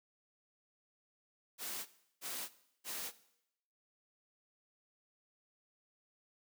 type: noise bursts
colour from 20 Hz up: white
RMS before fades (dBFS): -42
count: 3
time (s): 1.58-3.12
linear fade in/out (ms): 50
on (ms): 280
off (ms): 350
effects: noise-tail reverb RT60 0.8 s tail -17 dB re dry + high-pass 200 Hz 12 dB/octave